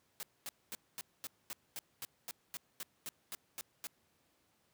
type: noise bursts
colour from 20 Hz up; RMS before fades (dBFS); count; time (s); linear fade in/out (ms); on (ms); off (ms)
white; -43; 15; 0.2-3.87; 0; 30; 230
effects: pink hiss -74 dBFS RMS until 4.73 s + high-pass 100 Hz 12 dB/octave